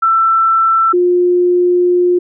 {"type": "tone pair in turn", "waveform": "sine", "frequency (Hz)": [1335, 355.8], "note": ["E6", "F4"], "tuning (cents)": [22, 32], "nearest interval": "octave + major seventh", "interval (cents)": 2290, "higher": "first", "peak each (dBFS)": -8, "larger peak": "neither", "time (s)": [[0.02, 0.93], [0.93, 2.19]], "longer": "second", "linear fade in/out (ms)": 10, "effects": []}